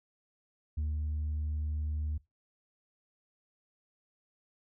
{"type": "tone with ADSR envelope", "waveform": "sine", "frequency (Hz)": 76, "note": "D#2", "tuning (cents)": -40, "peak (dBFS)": -27, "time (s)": [0.77, 2.18], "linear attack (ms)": 10, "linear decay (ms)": 190, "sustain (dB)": -2, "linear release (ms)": 11, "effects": ["noise-tail reverb RT60 0.2 s tail -21 dB re dry", "tanh soft clip ceiling -29 dBFS"]}